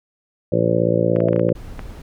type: harmonic tone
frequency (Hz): 57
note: A#1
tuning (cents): -38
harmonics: 2 / 3 / 4 / 5 / 6 / 7 / 8 / 9 / 10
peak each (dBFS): -23 / -22 / -27 / -29 / -23 / -27 / -25 / -20 / -23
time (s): 0.52-1.53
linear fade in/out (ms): 5
type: tone with exponential growth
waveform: sine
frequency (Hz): 649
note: E5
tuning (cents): -27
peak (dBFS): -21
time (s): 0.85-1.29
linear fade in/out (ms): 5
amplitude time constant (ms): 94
type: clicks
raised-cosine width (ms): 0.5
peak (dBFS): -17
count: 8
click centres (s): 1.162 / 1.204 / 1.286 / 1.331 / 1.362 / 1.395 / 1.491 / 1.793
type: noise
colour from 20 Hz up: brown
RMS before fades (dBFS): -34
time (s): 1.55-2.02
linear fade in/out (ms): 5
effects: none